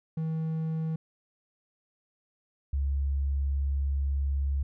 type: tone pair in turn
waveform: triangle / sine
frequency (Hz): 160 / 69.36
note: D#3 / C#2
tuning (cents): +49 / +2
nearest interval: octave + major second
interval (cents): 1447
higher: first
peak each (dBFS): -26 / -25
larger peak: second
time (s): 0.17-0.96 / 2.73-4.63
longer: second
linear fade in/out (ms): 5
effects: none